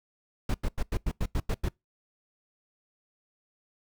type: noise bursts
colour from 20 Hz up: brown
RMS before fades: -27 dBFS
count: 9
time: 0.49-1.687 s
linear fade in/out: 5 ms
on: 53 ms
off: 90 ms
effects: noise-tail reverb RT60 0.2 s tail -25 dB re dry